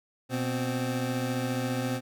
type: tone pair together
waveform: 25% pulse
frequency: 122.7 / 260 Hz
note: B2 / C4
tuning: -11 / -11 cents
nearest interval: octave + minor second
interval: 1300 cents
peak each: -27 / -27 dBFS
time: 0.29-2.01 s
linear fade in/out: 50 ms
effects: none

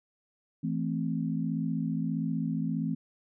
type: chord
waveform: sine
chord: A minor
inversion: second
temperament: equal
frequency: 164.81 / 220 / 261.6 Hz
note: E3 / A3 / C4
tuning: 0 / 0 / 0 cents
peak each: -31 / -33 / -33 dBFS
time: 0.63-2.95 s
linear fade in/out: 10 ms
effects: none

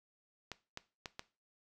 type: clicks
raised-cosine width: 0.2 ms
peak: -24 dBFS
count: 4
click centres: 0.517 / 0.774 / 1.058 / 1.194 s
effects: noise-tail reverb RT60 0.3 s tail -17 dB re dry

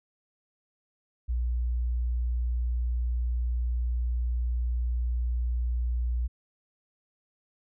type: tone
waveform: sine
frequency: 60 Hz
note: B1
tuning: 49 cents flat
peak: -25 dBFS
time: 1.28-6.28 s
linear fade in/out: 20 ms
effects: none

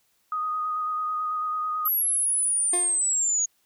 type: tone with vibrato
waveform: sine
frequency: 1244.5 Hz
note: D#6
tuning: in tune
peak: -25 dBFS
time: 0.32-1.88 s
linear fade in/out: 2 ms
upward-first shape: square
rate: 9.1 Hz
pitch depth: 13 cents each way
type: linear sweep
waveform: sine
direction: down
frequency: 11790 to 6620 Hz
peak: -21 dBFS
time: 1.85-3.46 s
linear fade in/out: 10 ms
type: tone with exponential decay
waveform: 25% pulse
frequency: 354.8 Hz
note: F4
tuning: 27 cents sharp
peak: -23 dBFS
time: 2.73-3.14 s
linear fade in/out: 5 ms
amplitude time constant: 88 ms
effects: white hiss -68 dBFS RMS until 3.65 s

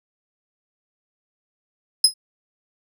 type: tone with exponential decay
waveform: 30% pulse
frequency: 5090 Hz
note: D#8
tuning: 39 cents sharp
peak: -3 dBFS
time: 2.04-2.14 s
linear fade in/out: 5 ms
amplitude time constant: 21 ms
effects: none

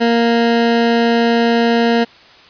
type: tone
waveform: 20% pulse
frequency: 233.1 Hz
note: A#3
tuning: in tune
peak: -6 dBFS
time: 0-2.05 s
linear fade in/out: 20 ms
effects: white hiss -43 dBFS RMS until 2.49 s + resampled to 11025 Hz

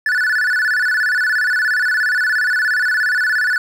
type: tone with vibrato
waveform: triangle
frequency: 1604 Hz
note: G6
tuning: 39 cents sharp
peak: -12 dBFS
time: 0.06-3.58 s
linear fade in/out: 2 ms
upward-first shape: square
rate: 17 Hz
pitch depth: 140 cents each way
effects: none

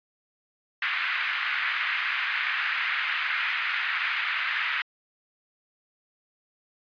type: band-pass noise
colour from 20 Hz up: white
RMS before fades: -28 dBFS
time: 0.82-4.82 s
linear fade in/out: 2 ms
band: 1400 to 2400 Hz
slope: 24 dB/octave
effects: resampled to 11025 Hz

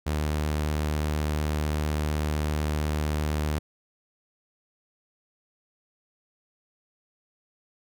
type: tone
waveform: sawtooth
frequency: 75.7 Hz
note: D#2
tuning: 47 cents flat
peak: -21 dBFS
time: 0.06-3.59 s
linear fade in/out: 10 ms
effects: none

